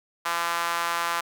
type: tone with high-pass filter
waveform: sawtooth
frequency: 170 Hz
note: F3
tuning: 46 cents flat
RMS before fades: -27 dBFS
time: 0.25-1.21 s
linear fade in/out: 10 ms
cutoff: 1100 Hz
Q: 2.3
effects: none